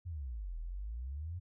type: exponential two-way sweep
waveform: sine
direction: down then up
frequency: 92.5 to 38.92 to 92.5 Hz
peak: -38 dBFS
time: 0.05-1.4 s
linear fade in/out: 20 ms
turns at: 0.58 s
effects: none